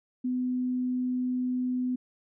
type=tone; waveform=sine; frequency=251.6 Hz; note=B3; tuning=32 cents sharp; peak=-26 dBFS; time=0.24-1.96 s; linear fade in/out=10 ms; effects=none